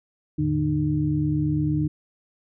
sine tone cluster, 81.2 / 109.8 / 149.9 / 304.1 Hz, E2 / A2 / D3 / D#4, -26 / -3 / +36 / -40 cents, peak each -31 / -32 / -23 / -24 dBFS, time 0.38-1.88 s, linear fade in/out 10 ms, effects none

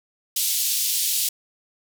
white band-pass noise, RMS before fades -23 dBFS, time 0.36-1.29 s, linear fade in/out 5 ms, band 3100 to 16000 Hz, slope 24 dB/octave, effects none

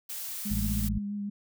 blue noise, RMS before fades -37 dBFS, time 0.09-0.89 s, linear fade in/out 10 ms
sine tone with vibrato, 204 Hz, G#3, 31 cents flat, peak -31 dBFS, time 0.45-1.3 s, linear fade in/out 10 ms, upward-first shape sine, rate 6.1 Hz, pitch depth 19 cents each way
harmonic tone, 54.8 Hz, A1, 6 cents flat, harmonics 1 / 2 / 3 / 4, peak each -30 / -34 / -38 / -37 dBFS, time 0.5-0.99 s, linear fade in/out 10 ms
effects none

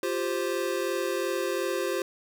square chord, F suspended second, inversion none, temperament equal, 349.2 / 392 / 523.3 Hz, F4 / G4 / C5, 0 / 0 / 0 cents, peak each -32 dBFS, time 0.03-2.02 s, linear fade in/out 2 ms, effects none

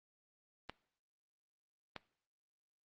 clicks, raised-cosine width 0.3 ms, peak -26 dBFS, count 2, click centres 0.696 / 1.963 s, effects noise-tail reverb RT60 0.6 s tail -21 dB re dry + Opus 24 kbps

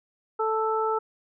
harmonic tone, 440 Hz, A4, in tune, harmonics 1 / 2 / 3, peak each -26 / -28 / -28 dBFS, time 0.39-0.99 s, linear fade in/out 10 ms, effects none

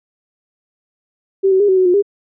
sine tone with pitch steps, 387.7 / 378.5 / 409.4 / 377.3 / 371.6 / 357 / 404 Hz, G4 / F#4 / G#4 / F#4 / F#4 / F4 / G#4, -19 / +39 / -25 / +34 / +7 / +38 / -48 cents, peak -9 dBFS, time 1.43-2.025 s, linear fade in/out 20 ms, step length 85 ms, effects none

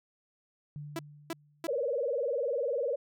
sine tone with exponential decay, 147.2 Hz, D3, 4 cents sharp, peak -37 dBFS, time 0.76-1.96 s, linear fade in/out 0 ms, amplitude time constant 260 ms
sawtooth tone bursts, 331.4 Hz, E4, 9 cents sharp, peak -29 dBFS, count 3, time 0.96-1.67 s, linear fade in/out 2 ms, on 30 ms, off 310 ms
sine tone with vibrato, 520 Hz, C5, 11 cents flat, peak -28 dBFS, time 1.68-2.96 s, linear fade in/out 10 ms, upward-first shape sine, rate 20 Hz, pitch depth 210 cents each way
effects none

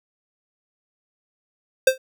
square tone with exponential decay, 523 Hz, C5, 1 cent flat, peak -9 dBFS, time 1.87-1.98 s, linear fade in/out 5 ms, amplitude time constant 23 ms, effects none

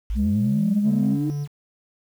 sine linear sweep, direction up, 47 to 311.3 Hz, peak -22 dBFS, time 0.1-1.3 s, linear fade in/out 0 ms
sine tone with vibrato, 207.7 Hz, G#3, in tune, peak -18 dBFS, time 0.15-1.18 s, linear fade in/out 50 ms, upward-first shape sine, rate 10 Hz, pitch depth 36 cents each way
triangle tone, 144.7 Hz, D3, 25 cents flat, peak -22 dBFS, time 0.83-1.48 s, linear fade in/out 50 ms
effects tanh soft clip ceiling -12 dBFS + 8-bit

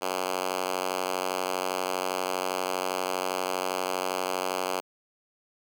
5% pulse tone with high-pass filter, 92.5 Hz, F#2, in tune, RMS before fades -30 dBFS, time 0.01-4.81 s, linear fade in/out 20 ms, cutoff 420 Hz, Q 0.82, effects none

